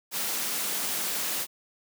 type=high-pass noise; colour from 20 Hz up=white; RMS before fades=-30 dBFS; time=0.11-1.47 s; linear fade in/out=50 ms; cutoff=140 Hz; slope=96 dB/octave; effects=none